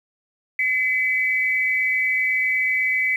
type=tone pair together; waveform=sine; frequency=2029 / 2277 Hz; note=B6 / C#7; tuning=+46 / +46 cents; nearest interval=major second; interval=200 cents; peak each=-20 / -22 dBFS; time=0.59-3.16 s; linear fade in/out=2 ms; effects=8-bit